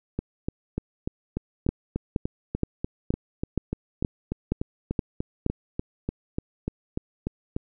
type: two click trains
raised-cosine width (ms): 3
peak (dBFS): -14 / -10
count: 26 / 9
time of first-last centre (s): 0.19-7.565 / 1.69-5.464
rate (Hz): 3.39 / 2.12
effects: none